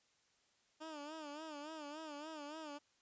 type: tone with vibrato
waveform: 15% pulse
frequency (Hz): 303.5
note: D#4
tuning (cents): -43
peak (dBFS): -40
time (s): 0.8-2.79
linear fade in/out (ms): 20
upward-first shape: sine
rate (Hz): 3.5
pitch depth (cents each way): 100
effects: white hiss -75 dBFS RMS until 3.01 s + resampled to 16000 Hz